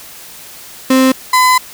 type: tone pair in turn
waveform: 35% pulse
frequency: 261.6 / 1011.9 Hz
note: C4 / B5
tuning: 0 / +42 cents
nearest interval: octave + major seventh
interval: 2342 cents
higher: second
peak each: -5 dBFS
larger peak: neither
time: 0.9-1.12 / 1.33-1.58 s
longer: second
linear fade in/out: 5 ms
effects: white hiss -34 dBFS RMS until 1.73 s